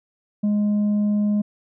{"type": "tone with tanh clipping", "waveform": "sine", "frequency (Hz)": 207.7, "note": "G#3", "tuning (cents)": 0, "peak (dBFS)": -18, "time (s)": [0.43, 1.42], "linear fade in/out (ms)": 10, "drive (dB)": 3, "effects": []}